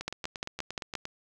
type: two click trains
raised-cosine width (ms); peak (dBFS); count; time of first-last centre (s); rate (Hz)
0.2; -15 / -19; 6 / 10; 0.08-0.953 / 0.01-1.054; 5.73 / 8.62
effects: none